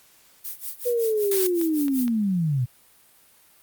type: noise with tremolo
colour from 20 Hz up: violet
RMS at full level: -31 dBFS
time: 0.44-2.1 s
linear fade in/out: 10 ms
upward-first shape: sine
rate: 5.3 Hz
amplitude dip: 90%
type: linear sweep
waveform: sine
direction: down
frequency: 493.8 to 116.54 Hz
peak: -20 dBFS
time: 0.85-2.66 s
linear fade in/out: 20 ms
type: noise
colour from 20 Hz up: blue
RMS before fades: -25 dBFS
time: 1.31-1.47 s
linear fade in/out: 5 ms
type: clicks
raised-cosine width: 0.2 ms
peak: -21 dBFS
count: 3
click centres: 1.614 / 1.882 / 2.08 s
effects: white hiss -56 dBFS RMS until 3.62 s + Opus 48 kbps